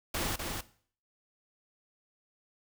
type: noise with echo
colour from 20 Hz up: pink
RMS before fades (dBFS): -33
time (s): 0.14-0.36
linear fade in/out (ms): 5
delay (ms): 250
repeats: 1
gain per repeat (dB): -4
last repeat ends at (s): 0.61
effects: noise-tail reverb RT60 0.5 s tail -17 dB re dry